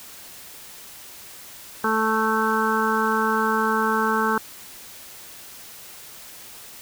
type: harmonic tone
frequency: 220 Hz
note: A3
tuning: in tune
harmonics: 1 / 2 / 4 / 5 / 6 / 7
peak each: -26 / -26 / -26 / -26 / -26 / -26 dBFS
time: 1.84-4.38 s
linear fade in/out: 2 ms
effects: white hiss -42 dBFS RMS until 6.81 s